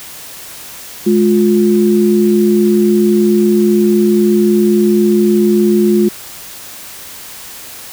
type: tone pair together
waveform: sine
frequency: 210.8 / 354.5 Hz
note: G#3 / F4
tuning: +26 / +26 cents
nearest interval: major sixth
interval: 900 cents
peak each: -10 dBFS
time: 1.06-6.09 s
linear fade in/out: 10 ms
effects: white hiss -31 dBFS RMS until 7.92 s